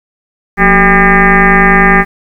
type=tone with frequency modulation; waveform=sine; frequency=1000 Hz; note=B5; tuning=21 cents sharp; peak=-3 dBFS; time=0.57-2.05 s; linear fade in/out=50 ms; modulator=205 Hz; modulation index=5.3; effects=7-bit